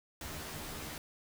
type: noise with comb filter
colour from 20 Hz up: pink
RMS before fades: -43 dBFS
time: 0.21-0.98 s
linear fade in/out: 2 ms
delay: 13 ms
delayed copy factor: +0.9
effects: none